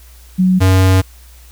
sine / square tone pair in turn, 185 / 94.06 Hz, F#3 / F#2, 0 / +29 cents, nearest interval octave, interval 1171 cents, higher first, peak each -8 dBFS, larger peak neither, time 0.38-0.6 / 0.6-1.02 s, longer second, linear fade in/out 20 ms, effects added 60 Hz sine -38 dBFS peak until 1.51 s + white hiss -46 dBFS RMS until 1.51 s

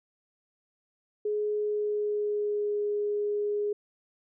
sine tone with pitch glide, 420 to 414.2 Hz, G#4 to G#4, +19 to -5 cents, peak -26 dBFS, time 1.25-3.73 s, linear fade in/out 5 ms, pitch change -24 cents, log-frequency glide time 1.55-2.8 s, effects none

